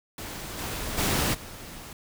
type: noise with level steps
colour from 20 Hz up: pink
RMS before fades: -37 / -33 / -25 / -42 dBFS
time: 0.18-1.93 s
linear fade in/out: 2 ms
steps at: 0.57 / 0.97 / 1.33 s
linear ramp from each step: 20 ms
effects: none